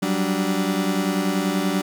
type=tone cluster; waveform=35% pulse; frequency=184.3 / 194.6 / 291.9 Hz; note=F#3 / G3 / D4; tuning=-7 / -12 / -10 cents; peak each=-23 dBFS; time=0.02-1.82 s; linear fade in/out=10 ms; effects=none